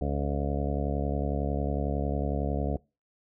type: harmonic tone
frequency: 71 Hz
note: C#2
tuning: 42 cents sharp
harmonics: 1 / 2 / 3 / 4 / 6 / 7 / 8 / 9 / 10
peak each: -30 / -33 / -35 / -36 / -38 / -38 / -39 / -40 / -40 dBFS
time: 0.01-2.77 s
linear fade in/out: 5 ms
effects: noise-tail reverb RT60 0.3 s tail -25 dB re dry